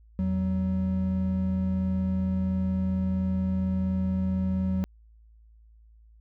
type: tone pair together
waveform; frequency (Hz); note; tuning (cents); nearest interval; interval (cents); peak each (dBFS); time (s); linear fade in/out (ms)
triangle; 83.6 / 187.9; E2 / F#3; +25 / +27; octave + major second; 1402; -28 / -23; 0.19-4.84; 0
effects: added 55 Hz sine -52 dBFS peak until 6.2 s